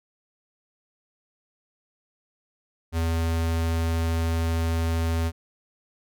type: tone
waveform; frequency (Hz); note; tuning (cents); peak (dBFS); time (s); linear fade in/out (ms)
square; 82.41; E2; 0; -23; 2.92-5.32; 50
effects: none